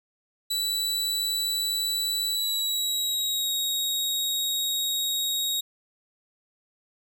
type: tone with pitch glide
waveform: sawtooth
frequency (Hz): 3951 to 3775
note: B7 to A#7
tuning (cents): 0 to +21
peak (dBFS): -22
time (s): 0.5-5.61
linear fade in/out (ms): 10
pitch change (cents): -79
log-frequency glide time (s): 2.29-3.52
effects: none